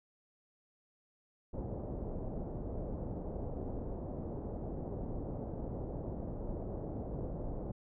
pink low-pass noise, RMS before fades -40 dBFS, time 1.53-7.72 s, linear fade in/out 10 ms, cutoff 660 Hz, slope 24 dB/octave, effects none

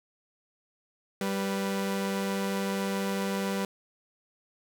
sawtooth tone pair together, 195.5 / 492.6 Hz, G3 / B4, -4 / -5 cents, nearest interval octave + major third, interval 1599 cents, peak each -25 / -31 dBFS, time 1.21-3.65 s, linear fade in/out 2 ms, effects none

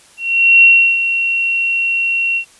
sine tone with ADSR envelope, 2733 Hz, F7, 38 cents flat, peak -3 dBFS, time 0.17-2.45 s, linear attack 460 ms, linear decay 340 ms, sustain -10 dB, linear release 84 ms, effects white hiss -46 dBFS RMS until 2.59 s + resampled to 24000 Hz

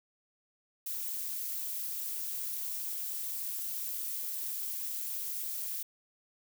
violet noise with amplitude modulation, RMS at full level -34 dBFS, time 0.86-5.83 s, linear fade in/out 5 ms, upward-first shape sine, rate 260 Hz, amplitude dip 65%, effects none

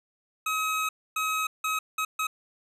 25% pulse tone bursts at uneven times, 1274 Hz, D#6, 41 cents sharp, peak -22 dBFS, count 5, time 0.46-0.89 / 1.16-1.47 / 1.64-1.79 / 1.98-2.05 / 2.19-2.27 s, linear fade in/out 5 ms, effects resampled to 32000 Hz

